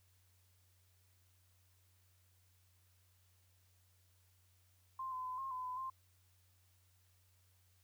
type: tone with pitch steps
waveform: sine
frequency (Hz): 1049 / 1021 / 1015 / 1069 / 1015 / 1007 / 1051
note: C6 / C6 / B5 / C6 / B5 / B5 / C6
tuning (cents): +4 / -43 / +47 / +37 / +47 / +33 / +7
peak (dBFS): -40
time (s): 4.99-5.9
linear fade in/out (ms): 5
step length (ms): 130
effects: added 91 Hz sine -70 dBFS peak until 7.83 s + white hiss -75 dBFS RMS until 7.83 s